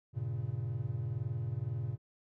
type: chord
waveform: triangle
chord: G diminished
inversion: none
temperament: equal with one note detuned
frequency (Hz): 97.21 / 116.54 / 138.59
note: G2 / Bb2 / Db3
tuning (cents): -14 / 0 / 0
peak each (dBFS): -39 / -34 / -37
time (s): 0.13-1.98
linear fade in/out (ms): 50
effects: none